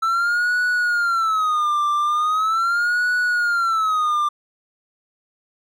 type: tone with vibrato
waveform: triangle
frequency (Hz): 1318.5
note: E6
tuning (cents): 0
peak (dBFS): -15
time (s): 0.02-4.29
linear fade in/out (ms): 10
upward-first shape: sine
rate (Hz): 0.4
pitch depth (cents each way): 190
effects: none